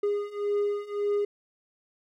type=beating tone pair; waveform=triangle; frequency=408.9 / 410.7 Hz; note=G#4 / G#4; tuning=-27 / -19 cents; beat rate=1.8 Hz; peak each=-28 / -26 dBFS; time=0.03-1.25 s; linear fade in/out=5 ms; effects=none